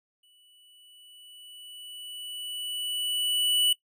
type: tone with exponential growth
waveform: square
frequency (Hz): 2960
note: F#7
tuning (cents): 0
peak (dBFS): -20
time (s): 0.23-3.73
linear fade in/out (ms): 5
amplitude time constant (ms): 760
effects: noise-tail reverb RT60 0.1 s tail -19 dB re dry